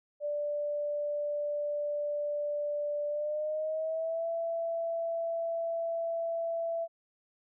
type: tone with pitch glide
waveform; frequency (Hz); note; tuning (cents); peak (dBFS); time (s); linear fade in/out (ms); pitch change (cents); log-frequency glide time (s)
sine; 587.3 to 666.9; D5 to E5; 0 to +20; -30; 0.2-6.88; 50; +220; 3.08-4.27
effects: none